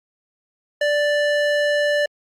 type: tone with band-pass filter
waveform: square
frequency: 587 Hz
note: D5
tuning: 1 cent flat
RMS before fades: -19 dBFS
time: 0.81-2.06 s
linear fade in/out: 5 ms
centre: 1400 Hz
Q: 0.83
effects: Opus 48 kbps